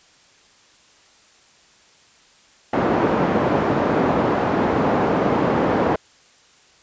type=band-pass noise; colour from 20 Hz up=pink; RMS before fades=-19 dBFS; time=2.73-5.96 s; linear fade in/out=5 ms; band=200 to 980 Hz; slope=12 dB/octave; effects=white hiss -53 dBFS RMS until 6.82 s + resampled to 16000 Hz